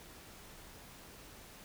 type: silence
effects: pink hiss -54 dBFS RMS until 1.64 s